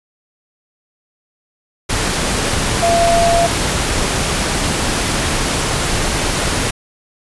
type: tone in noise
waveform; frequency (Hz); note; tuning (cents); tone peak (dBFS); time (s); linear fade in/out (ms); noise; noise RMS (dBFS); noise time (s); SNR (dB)
sine; 682; F5; -41; -11; 2.82-3.47; 10; pink; -17; 1.89-6.71; +3
effects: resampled to 24000 Hz